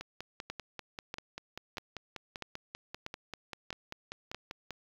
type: two click trains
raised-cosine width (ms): 0.2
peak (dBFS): -20 / -22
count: 7 / 25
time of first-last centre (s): 0.5-4.346 / 0.01-4.707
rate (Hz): 1.56 / 5.11
effects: low-pass 5000 Hz 12 dB/octave + 8-bit